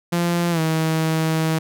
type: tone with pitch glide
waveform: sawtooth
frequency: 172.4 to 159.93 Hz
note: F3 to D#3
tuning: -22 to +48 cents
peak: -14 dBFS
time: 0.12-1.59 s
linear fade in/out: 10 ms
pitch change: -130 cents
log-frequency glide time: 0.51-0.6 s
effects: none